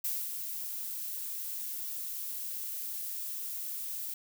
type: noise with ADSR envelope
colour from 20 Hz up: violet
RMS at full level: -32 dBFS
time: 0.04-4.14 s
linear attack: 7 ms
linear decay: 230 ms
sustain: -6 dB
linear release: 4 ms
effects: none